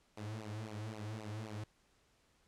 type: tone with flanger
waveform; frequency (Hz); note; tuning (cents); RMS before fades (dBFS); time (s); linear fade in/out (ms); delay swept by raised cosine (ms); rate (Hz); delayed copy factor
sawtooth; 107.5; A2; -40; -44; 0.17-1.64; 5; 0.57 to 5.07; 3.8; -0.95
effects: pink hiss -72 dBFS RMS until 2.47 s + low-pass 9000 Hz 12 dB/octave